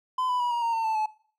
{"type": "tone with pitch steps", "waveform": "triangle", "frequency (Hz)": [1018, 994.2, 970.9, 948.2, 926, 904.3, 883.2, 862.5], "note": ["C6", "B5", "B5", "A#5", "A#5", "A5", "A5", "A5"], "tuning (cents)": [-48, 11, -30, 29, -12, 47, 6, -35], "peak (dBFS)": -22, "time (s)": [0.18, 1.06], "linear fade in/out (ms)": 5, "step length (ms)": 110, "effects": ["noise-tail reverb RT60 0.5 s tail -21 dB re dry"]}